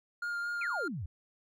triangle tone with vibrato, 1410 Hz, F6, 16 cents sharp, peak -31 dBFS, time 0.22-0.88 s, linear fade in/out 5 ms, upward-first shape sine, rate 4.4 Hz, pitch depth 14 cents each way
sine exponential sweep, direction down, 2599 to 73.42 Hz, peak -35 dBFS, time 0.61-1.06 s, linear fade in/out 5 ms
effects none

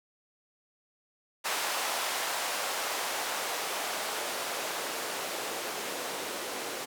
blue noise with band-pass filter sweep, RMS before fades -34 dBFS, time 1.44-6.86 s, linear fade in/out 20 ms, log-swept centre 800 to 380 Hz, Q 1.1, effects none

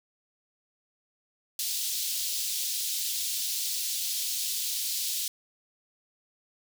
pink high-pass noise, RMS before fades -31 dBFS, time 1.59-5.28 s, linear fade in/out 2 ms, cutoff 3600 Hz, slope 24 dB/octave, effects none

